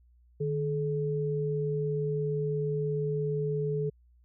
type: tone pair together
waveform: sine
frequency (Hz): 151.5 / 428.5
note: D#3 / A4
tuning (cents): -46 / -46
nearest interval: octave + tritone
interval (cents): 1800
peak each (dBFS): -30 / -30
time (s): 0.4-3.9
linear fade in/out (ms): 10
effects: added 60 Hz sine -58 dBFS peak until 4.24 s